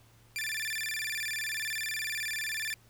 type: tone with vibrato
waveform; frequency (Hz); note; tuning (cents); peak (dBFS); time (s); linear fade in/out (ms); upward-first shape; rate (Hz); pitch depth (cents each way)
sawtooth; 2047; C7; -38; -29; 0.36-2.74; 0; square; 19; 260
effects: added 114 Hz sine -60 dBFS peak until 2.89 s + pink hiss -63 dBFS RMS until 2.89 s